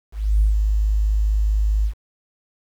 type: tone with ADSR envelope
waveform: sine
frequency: 52.3 Hz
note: G#1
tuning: 13 cents sharp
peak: -11 dBFS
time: 0.12-1.94 s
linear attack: 290 ms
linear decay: 130 ms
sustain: -4 dB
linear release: 92 ms
effects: tanh soft clip ceiling -7 dBFS + 8-bit